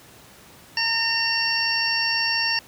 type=harmonic tone; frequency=913 Hz; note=A#5; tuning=36 cents flat; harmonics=1 / 2 / 3 / 5 / 6; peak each=-31 / -26 / -26 / -27 / -25 dBFS; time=0.77-2.59 s; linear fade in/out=2 ms; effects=pink hiss -48 dBFS RMS until 2.67 s + high-pass 80 Hz 12 dB/octave